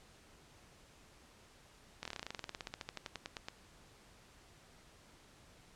slowing click train, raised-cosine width 0.2 ms, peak -24 dBFS, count 26, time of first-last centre 2.03-3.485 s, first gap 23 ms, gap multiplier 1.07, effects pink hiss -62 dBFS RMS until 5.75 s + low-pass 9000 Hz 12 dB/octave

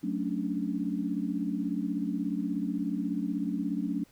sine chord, D major seventh, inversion first, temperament equal, 185 / 220 / 277.2 / 293.7 Hz, F#3 / A3 / C#4 / D4, 0 / 0 / 0 / 0 cents, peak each -34 dBFS, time 0.03-4.04 s, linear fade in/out 10 ms, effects pink hiss -62 dBFS RMS until 4.11 s

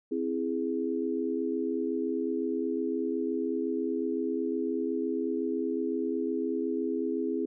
sine chord, C augmented, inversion none, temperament equal, 261.6 / 329.6 / 415.3 Hz, C4 / E4 / G#4, 0 / 0 / 0 cents, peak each -32 dBFS, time 0.11-7.46 s, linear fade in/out 10 ms, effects none

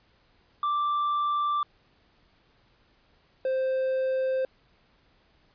triangle tone pair in turn, 1174.7 / 523.3 Hz, D6 / C5, 0 / 0 cents, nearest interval octave + major second, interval 1400 cents, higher first, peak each -22 dBFS, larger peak neither, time 0.63-1.63 / 3.45-4.45 s, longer neither, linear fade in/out 2 ms, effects pink hiss -64 dBFS RMS until 5.54 s + resampled to 11025 Hz

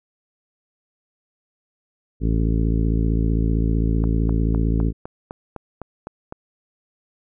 harmonic tone, 55.5 Hz, A1, 16 cents sharp, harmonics 1 / 2 / 3 / 4 / 5 / 6 / 7 / 8, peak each -19 / -24 / -25 / -29 / -27 / -35 / -34 / -36 dBFS, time 2.2-4.93 s, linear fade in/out 50 ms
click train, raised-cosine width 1 ms, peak -18 dBFS, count 10, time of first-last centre 4.04-6.324 s, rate 3.94 Hz
effects none

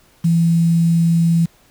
sine tone with quantisation, 167.4 Hz, E3, 27 cents sharp, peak -11 dBFS, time 0.24-1.46 s, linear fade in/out 10 ms, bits 6, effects pink hiss -53 dBFS RMS until 1.7 s

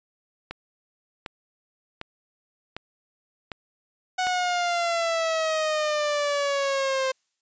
click train, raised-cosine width 0.3 ms, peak -17 dBFS, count 6, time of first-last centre 0.51-4.269 s, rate 1.33 Hz
sawtooth exponential sweep, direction down, 741 to 523.3 Hz, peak -19 dBFS, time 4.18-7.12 s, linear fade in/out 10 ms
blue noise with exponential decay, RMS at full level -36 dBFS, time 6.62-7.41 s, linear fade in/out 2 ms, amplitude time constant 170 ms
effects resampled to 16000 Hz

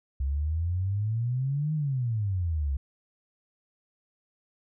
sine exponential two-way sweep, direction up then down, 65.9 to 157.1 to 65.9 Hz, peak -25 dBFS, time 0.2-2.77 s, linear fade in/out 5 ms, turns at 1.74 s, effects none

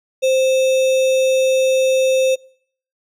sine tone with sample-and-hold, 523 Hz, C5, 1 cent flat, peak -12 dBFS, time 0.22-2.36 s, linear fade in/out 20 ms, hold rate 3150 Hz, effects noise-tail reverb RT60 0.6 s tail -25 dB re dry + low-pass 9000 Hz 12 dB/octave

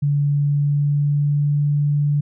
sine tone with pitch glide, 144 to 145.76 Hz, D3 to D3, -34 to -13 cents, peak -15 dBFS, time 0.02-2.21 s, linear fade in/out 10 ms, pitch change +21 cents, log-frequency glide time 0.31-1.6 s, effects none

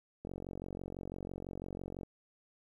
click train, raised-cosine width 2 ms, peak -29 dBFS, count 83, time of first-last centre 0.25-2.033 s, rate 46 Hz, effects 11-bit

